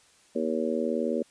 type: harmonic tone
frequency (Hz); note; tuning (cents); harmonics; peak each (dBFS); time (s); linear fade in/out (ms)
79.5; D#2; +38; 3 / 4 / 5 / 6 / 7; -30 / -33 / -32 / -32 / -32; 0.35-1.23; 10
effects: white hiss -60 dBFS RMS until 1.3 s + resampled to 22050 Hz